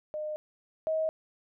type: tone pair in turn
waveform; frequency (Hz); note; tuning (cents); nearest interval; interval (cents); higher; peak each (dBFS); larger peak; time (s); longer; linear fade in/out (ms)
sine; 610 / 634.2; D#5 / D#5; -34 / +33; minor second; 67; second; -32 / -26; second; 0.14-0.36 / 0.87-1.09; neither; 0
effects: none